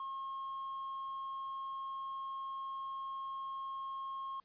triangle tone with hard clipping, 1078 Hz, C#6, 49 cents flat, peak -40 dBFS, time 0-4.4 s, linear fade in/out 2 ms, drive 5 dB, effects pink hiss -75 dBFS RMS until 4.44 s + resampled to 11025 Hz

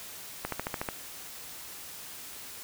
click train, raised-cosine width 0.5 ms, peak -16 dBFS, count 7, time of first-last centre 0.45-0.888 s, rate 13.7 Hz, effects white hiss -44 dBFS RMS until 2.63 s

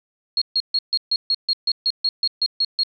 sine tone bursts, 4278 Hz, C8, 38 cents sharp, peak -16 dBFS, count 14, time 0.37-2.834 s, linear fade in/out 2 ms, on 46 ms, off 140 ms, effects none

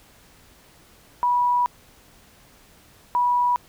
sine tone pair in turn, 976 / 976 Hz, B5 / B5, -21 / -21 cents, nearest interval unison, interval 0 cents, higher neither, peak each -17 dBFS, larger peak neither, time 1.23-1.66 / 3.15-3.56 s, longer first, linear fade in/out 0 ms, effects pink hiss -53 dBFS RMS until 3.68 s

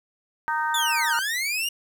harmonic tone, 309.2 Hz, D#4, 11 cents flat, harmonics 3 / 4 / 5 / 6, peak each -25 / -31 / -27 / -37 dBFS, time 0.48-1.19 s, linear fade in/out 0 ms
sawtooth linear two-way sweep, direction down then up, 3613 to 1374 to 2885 Hz, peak -21 dBFS, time 0.74-1.69 s, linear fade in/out 5 ms, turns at 1.15 s
effects 9-bit

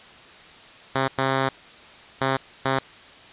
5% pulse tone bursts at uneven times, 133.7 Hz, C3, 38 cents sharp, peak -9 dBFS, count 4, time 0.95-1.08 / 1.18-1.49 / 2.21-2.37 / 2.65-2.79 s, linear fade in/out 5 ms, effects white hiss -46 dBFS RMS until 3.32 s + resampled to 8000 Hz

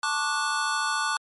square chord, D major seventh, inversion second, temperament just, 881 / 1101.2 / 1174.7 / 1468.3 Hz, A5 / C#6 / D6 / F#6, +2 / -12 / 0 / -14 cents, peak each -32 / -34 / -30 / -29 dBFS, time 0.03-1.17 s, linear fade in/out 2 ms, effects MP3 48 kbps

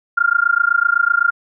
sine tone with amplitude modulation, 1400 Hz, F6, 4 cents sharp, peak -8 dBFS, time 0.17-1.31 s, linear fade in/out 10 ms, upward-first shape sine, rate 27.9 Hz, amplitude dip 100%, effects none

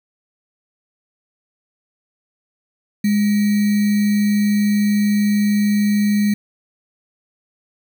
sine tone with sample-and-hold, 206.6 Hz, G#3, 9 cents flat, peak -13 dBFS, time 3.04-6.34 s, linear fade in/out 5 ms, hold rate 2100 Hz, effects none

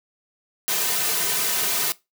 white noise with comb filter, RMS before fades -23 dBFS, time 0.68-1.92 s, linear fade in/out 0 ms, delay 3.6 ms, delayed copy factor -0.65, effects noise-tail reverb RT60 0.2 s tail -19 dB re dry + high-pass 200 Hz 12 dB/octave

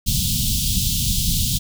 pink band-stop noise, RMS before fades -20 dBFS, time 0.06-1.59 s, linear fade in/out 20 ms, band 220 to 3100 Hz, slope 48 dB/octave, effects none

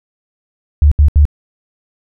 sine tone bursts, 73.42 Hz, D2, in tune, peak -4 dBFS, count 3, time 0.82-1.253 s, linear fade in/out 0 ms, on 95 ms, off 74 ms, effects none

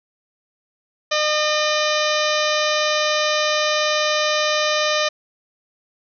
harmonic tone with a mistuned harmonic, 607 Hz, D#5, 43 cents flat, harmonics 1 / 2 / 3 / 4 / 5 / 6 / 7 / 8 / 9 / 10, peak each -21 / -24 / -26 / -27 / -28 / -29 / -29 / -30 / -31 / -31 dBFS, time 1.11-5.09 s, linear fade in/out 10 ms, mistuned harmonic 7, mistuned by -92 cents, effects none

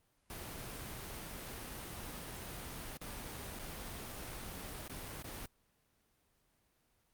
pink noise with dropouts, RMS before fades -45 dBFS, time 0.3-5.46 s, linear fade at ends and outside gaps 1 ms, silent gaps 2.971-3.014 / 3.59-3.594 / 4.879-4.896 / 5.225-5.243 s, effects pink hiss -75 dBFS RMS until 7.13 s + Opus 32 kbps

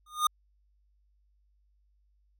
square tone with exponential growth, 1224 Hz, D#6, 29 cents flat, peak -20 dBFS, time 0.06-0.27 s, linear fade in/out 5 ms, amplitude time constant 44 ms, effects added 50 Hz sine -65 dBFS peak until 2.39 s

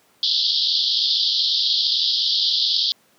white band-pass noise, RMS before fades -20 dBFS, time 0.23-2.92 s, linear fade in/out 0 ms, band 3200 to 5000 Hz, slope 96 dB/octave, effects pink hiss -58 dBFS RMS until 3.18 s + high-pass 200 Hz 12 dB/octave

